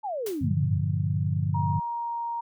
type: exponential sweep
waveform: sine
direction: down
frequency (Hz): 894 to 78.4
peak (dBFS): -28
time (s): 0.03-0.81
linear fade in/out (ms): 20
type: noise with exponential decay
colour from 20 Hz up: white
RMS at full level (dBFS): -35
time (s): 0.26-0.48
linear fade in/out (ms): 5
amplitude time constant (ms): 46
type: chord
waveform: sine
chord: G minor seventh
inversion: none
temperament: equal with one note detuned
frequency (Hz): 98 / 116.54 / 146.83 / 175.22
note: G2 / Bb2 / D3 / F3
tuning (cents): 0 / 0 / 0 / +6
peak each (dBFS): -27 / -32 / -27 / -33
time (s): 0.41-1.8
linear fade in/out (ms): 10
type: tone with pitch glide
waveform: sine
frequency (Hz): 944 to 935.9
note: A#5 to A#5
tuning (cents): +22 to +7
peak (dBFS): -28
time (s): 1.54-2.41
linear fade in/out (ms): 10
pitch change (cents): -15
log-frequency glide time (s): 1.72-2.19
effects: none